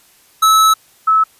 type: tone pair in turn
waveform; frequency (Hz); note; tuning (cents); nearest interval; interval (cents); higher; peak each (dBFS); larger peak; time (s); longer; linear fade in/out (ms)
square / sine; 1300 / 1300; E6 / E6; -24 / -24; unison; 0; neither; -8; neither; 0.42-0.74 / 1.07-1.24; first; 10
effects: white hiss -50 dBFS RMS until 1.39 s + resampled to 32000 Hz